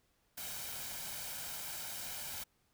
white noise with comb filter, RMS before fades -43 dBFS, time 0.37-2.44 s, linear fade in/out 10 ms, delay 1.3 ms, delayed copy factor +0.5, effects pink hiss -75 dBFS RMS until 2.73 s

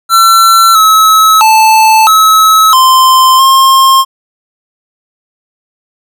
square tone with pitch steps, 1350 / 1292 / 878 / 1291 / 1040 / 1066 Hz, E6 / E6 / A5 / E6 / C6 / C6, +41 / -35 / -4 / -37 / -11 / +32 cents, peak -3 dBFS, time 0.09-4.05 s, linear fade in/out 50 ms, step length 660 ms, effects none

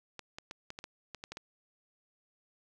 clicks, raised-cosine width 0.2 ms, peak -25 dBFS, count 10, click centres 0.193 / 0.385 / 0.511 / 0.704 / 0.789 / 0.841 / 1.147 / 1.239 / 1.32 / 1.371 s, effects none

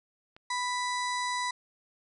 click, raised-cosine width 0.3 ms, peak -34 dBFS, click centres 0.365 s
harmonic tone, 990 Hz, B5, 4 cents sharp, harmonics 1 / 2 / 4 / 5 / 6 / 7 / 8 / 9 / 10, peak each -31 / -35 / -38 / -45 / -44 / -49 / -47 / -50 / -52 dBFS, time 0.5-1.51 s, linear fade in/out 5 ms
effects none

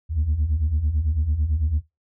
sine beating tone pair, 70.3 / 79.3 Hz, C#2 / D#2, +25 / +33 cents, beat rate 9 Hz, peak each -24 / -19 dBFS, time 0.09-1.82 s, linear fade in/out 50 ms, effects noise-tail reverb RT60 0.2 s tail -19 dB re dry + tanh soft clip ceiling -15 dBFS

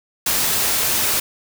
white noise, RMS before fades -19 dBFS, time 0.26-1.2 s, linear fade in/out 5 ms, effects none

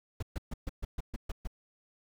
brown noise bursts, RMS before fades -34 dBFS, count 9, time 0.2-1.474 s, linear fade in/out 5 ms, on 26 ms, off 130 ms, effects none

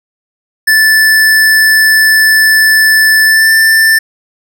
square tone with pitch glide, 1753 to 1775.4 Hz, A6 to A6, -7 to +15 cents, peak -5 dBFS, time 0.67-3.99 s, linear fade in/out 10 ms, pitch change +22 cents, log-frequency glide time 3.25-3.51 s, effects none

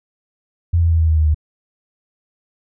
sine tone with pitch steps, 85.2 / 83.64 / 82.11 / 80.6 / 79.13 / 77.68 / 76.26 Hz, F2 / E2 / E2 / E2 / D#2 / D#2 / D#2, -42 / +26 / -6 / -38 / +30 / -2 / -34 cents, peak -11 dBFS, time 0.73-1.346 s, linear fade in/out 10 ms, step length 88 ms, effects none

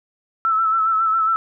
sine tone with vibrato, 1318.5 Hz, E6, in tune, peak -15 dBFS, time 0.45-1.36 s, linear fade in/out 0 ms, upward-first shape sine, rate 7.3 Hz, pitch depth 39 cents each way, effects none

